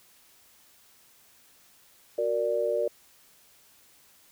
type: chord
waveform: sine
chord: Gb augmented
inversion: none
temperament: equal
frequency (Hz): 370 / 466.2 / 587.3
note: Gb4 / Bb4 / D5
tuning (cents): 0 / 0 / 0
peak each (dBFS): -33 / -28 / -27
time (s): 2.18-2.88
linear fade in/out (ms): 5
effects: white hiss -59 dBFS RMS until 4.31 s